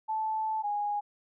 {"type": "tone pair in turn", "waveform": "sine", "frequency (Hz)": [874, 824.9], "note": ["A5", "G#5"], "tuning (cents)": [-12, -12], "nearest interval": "minor second", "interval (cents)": 100, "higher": "first", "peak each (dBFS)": -28, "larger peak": "neither", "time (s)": [[0.08, 0.63], [0.63, 1.01]], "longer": "first", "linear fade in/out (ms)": 20, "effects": []}